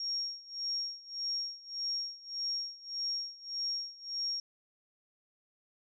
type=tone with tremolo; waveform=sine; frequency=5570 Hz; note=F8; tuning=5 cents flat; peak=-31 dBFS; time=0-4.4 s; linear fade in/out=2 ms; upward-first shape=sine; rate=1.7 Hz; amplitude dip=90%; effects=none